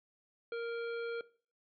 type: harmonic tone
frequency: 466.2 Hz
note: A#4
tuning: in tune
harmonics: 1 / 3 / 5 / 7 / 9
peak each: -36 / -45 / -52 / -57 / -58 dBFS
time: 0.52-1.21 s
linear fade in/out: 2 ms
effects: noise-tail reverb RT60 0.4 s tail -18 dB re dry

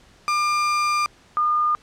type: tone pair in turn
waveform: 35% pulse / sine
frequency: 1200 / 1214.6 Hz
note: D6 / D#6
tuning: +37 / -42 cents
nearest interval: unison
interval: 21 cents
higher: second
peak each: -17 dBFS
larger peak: neither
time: 0.28-1.06 / 1.37-1.75 s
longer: first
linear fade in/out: 0 ms
effects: pink hiss -53 dBFS RMS until 1.82 s + low-pass 7000 Hz 12 dB/octave

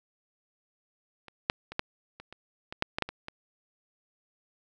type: clicks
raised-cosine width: 0.3 ms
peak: -30 / -7 / -24 / -11 / -28 / -28 / -22 / -9 / -13 / -10 / -21 / -22 dBFS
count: 12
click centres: 1.283 / 1.499 / 1.72 / 1.794 / 2.2 / 2.326 / 2.725 / 2.824 / 2.985 / 3.023 / 3.09 / 3.284 s
effects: none

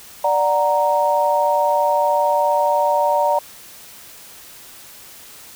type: chord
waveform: sine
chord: D augmented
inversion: none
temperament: equal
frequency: 587.3 / 740 / 932.3 Hz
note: D5 / F#5 / A#5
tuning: 0 / 0 / 0 cents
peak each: -18 / -22 / -17 dBFS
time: 0.24-3.39 s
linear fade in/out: 5 ms
effects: white hiss -41 dBFS RMS until 5.55 s

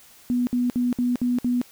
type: tone bursts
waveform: sine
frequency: 245.4 Hz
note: B3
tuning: 11 cents flat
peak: -19 dBFS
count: 6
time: 0.3-1.615 s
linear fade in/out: 0 ms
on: 170 ms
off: 59 ms
effects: white hiss -51 dBFS RMS until 1.71 s

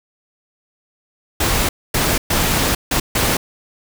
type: noise bursts at uneven times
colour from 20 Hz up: pink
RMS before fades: -17 dBFS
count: 5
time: 1.4-1.69 / 1.94-2.18 / 2.3-2.75 / 2.91-3 / 3.15-3.37 s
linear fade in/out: 5 ms
effects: none

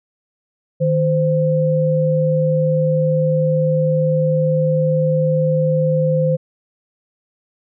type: tone pair together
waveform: sine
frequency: 155.56 / 517.8 Hz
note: D#3 / C5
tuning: 0 / -18 cents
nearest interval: octave + major sixth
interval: 2082 cents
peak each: -16 dBFS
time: 0.8-6.37 s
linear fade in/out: 20 ms
effects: none

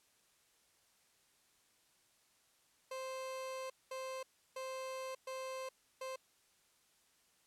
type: tone bursts at uneven times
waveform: 30% pulse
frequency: 523.3 Hz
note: C5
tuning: in tune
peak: -39 dBFS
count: 5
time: 2.91-3.7 / 3.91-4.23 / 4.56-5.15 / 5.27-5.69 / 6.01-6.16 s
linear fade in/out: 5 ms
effects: white hiss -72 dBFS RMS until 7.46 s + low-pass 11000 Hz 12 dB/octave

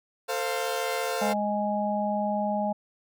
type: chord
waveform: sawtooth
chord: F major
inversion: first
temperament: equal with one note detuned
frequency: 448.7 / 523.3 / 698.5 Hz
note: A4 / C5 / F5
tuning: +34 / 0 / 0 cents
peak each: -28 / -27 / -28 dBFS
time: 0.28-1.34 s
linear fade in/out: 20 ms
type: harmonic tone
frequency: 207.7 Hz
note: G#3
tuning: in tune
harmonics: 1 / 3 / 4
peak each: -29 / -29 / -29 dBFS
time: 1.21-2.73 s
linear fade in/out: 10 ms
effects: none

